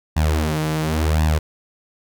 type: tone with flanger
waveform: sawtooth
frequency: 77.78 Hz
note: D#2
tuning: in tune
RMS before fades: -19 dBFS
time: 0.16-1.39 s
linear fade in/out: 10 ms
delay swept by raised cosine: 1.1 to 6.9 ms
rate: 0.93 Hz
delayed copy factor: +0.85
effects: none